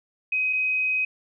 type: tone pair in turn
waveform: sine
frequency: 2522 / 2522 Hz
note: D#7 / D#7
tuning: +23 / +23 cents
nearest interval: unison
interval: 0 cents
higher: neither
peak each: -21 dBFS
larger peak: neither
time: 0.32-0.53 / 0.53-1.05 s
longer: second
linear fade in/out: 5 ms
effects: none